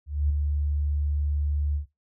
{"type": "tone with ADSR envelope", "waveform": "sine", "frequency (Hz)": 73.1, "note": "D2", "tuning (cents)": -7, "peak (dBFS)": -19, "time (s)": [0.06, 1.86], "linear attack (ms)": 240, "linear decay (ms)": 3, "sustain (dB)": -4, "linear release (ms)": 110, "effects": ["noise-tail reverb RT60 0.2 s tail -19 dB re dry"]}